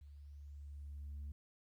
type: tone with level ramp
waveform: sine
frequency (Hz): 72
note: D2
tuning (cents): -34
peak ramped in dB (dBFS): -53 to -40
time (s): 0.01-1.32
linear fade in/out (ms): 5
effects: tanh soft clip ceiling -42 dBFS + 13-bit